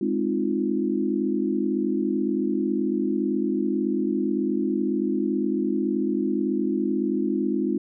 sine chord, F minor seventh, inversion first, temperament equal, 207.7 / 261.6 / 311.1 / 349.2 Hz, Ab3 / C4 / Eb4 / F4, 0 / 0 / 0 / 0 cents, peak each -27 dBFS, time 0.01-7.78 s, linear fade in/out 5 ms, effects none

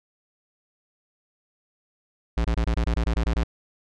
square tone bursts, 57 Hz, A#1, 38 cents flat, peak -21 dBFS, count 11, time 2.37-3.436 s, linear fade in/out 5 ms, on 76 ms, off 23 ms, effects low-pass 5000 Hz 12 dB/octave

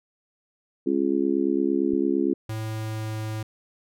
harmonic tone, 68.8 Hz, C#2, 12 cents flat, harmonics 3 / 4 / 5 / 6, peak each -30 / -24 / -24 / -29 dBFS, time 0.86-2.34 s, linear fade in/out 10 ms
click, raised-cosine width 5 ms, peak -28 dBFS, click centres 1.935 s
square tone with pitch glide, 110 to 109.05 Hz, A2 to A2, 0 to -15 cents, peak -29 dBFS, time 2.49-3.43 s, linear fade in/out 5 ms, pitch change -15 cents, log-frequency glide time 2.59-3.19 s
effects none

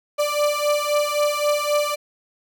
35% pulse beating tone pair, 587.3 / 591.1 Hz, D5 / D5, 0 / +11 cents, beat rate 3.8 Hz, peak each -20 dBFS, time 0.18-1.96 s, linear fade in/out 20 ms, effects none

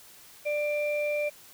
sine tone pair together, 592 / 2368 Hz, D5 / D7, +14 / +14 cents, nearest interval 2 octaves, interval 2400 cents, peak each -26 / -32 dBFS, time 0.45-1.3 s, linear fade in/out 20 ms, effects tanh soft clip ceiling -19 dBFS + white hiss -52 dBFS RMS until 1.53 s

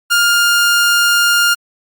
sawtooth tone, 1408 Hz, F6, 14 cents sharp, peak -6 dBFS, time 0.1-1.55 s, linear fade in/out 20 ms, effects Opus 48 kbps

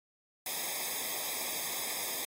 white noise with comb filter, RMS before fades -36 dBFS, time 0.46-2.25 s, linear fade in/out 2 ms, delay 0.69 ms, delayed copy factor -0.95, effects AAC 48 kbps

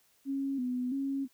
sine tone with vibrato, 261.6 Hz, C4, in tune, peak -30 dBFS, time 0.25-1.28 s, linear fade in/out 50 ms, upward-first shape square, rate 1.5 Hz, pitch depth 79 cents each way, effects white hiss -68 dBFS RMS until 1.33 s

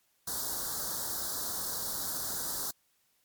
white band-stop noise, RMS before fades -35 dBFS, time 0.27-2.71 s, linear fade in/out 5 ms, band 1600 to 3900 Hz, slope 48 dB/octave, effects white hiss -72 dBFS RMS until 3.24 s + MP3 96 kbps

